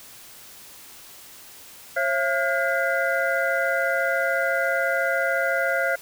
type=tone cluster; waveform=sine; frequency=540 / 674 / 1427 / 1601 / 2027 Hz; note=C#5 / E5 / F6 / G6 / B6; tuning=-45 / +38 / +37 / +36 / +45 cents; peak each=-26 / -26 / -25 / -29 / -30 dBFS; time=1.96-5.96 s; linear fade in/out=10 ms; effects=white hiss -45 dBFS RMS until 6.01 s